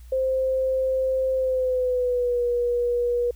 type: tone with pitch glide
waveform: sine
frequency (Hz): 523.3 to 482.6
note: C5 to B4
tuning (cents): 0 to -40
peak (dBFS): -20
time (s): 0.12-3.31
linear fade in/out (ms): 5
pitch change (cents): -140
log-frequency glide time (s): 1.34-2.44
effects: added 60 Hz sine -41 dBFS peak until 3.35 s + white hiss -59 dBFS RMS until 3.35 s